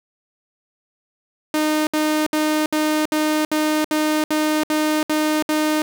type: tone bursts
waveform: sawtooth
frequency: 307 Hz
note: D#4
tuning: 23 cents flat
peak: -13 dBFS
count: 11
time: 1.54-5.82 s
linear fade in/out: 2 ms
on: 330 ms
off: 65 ms
effects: 8-bit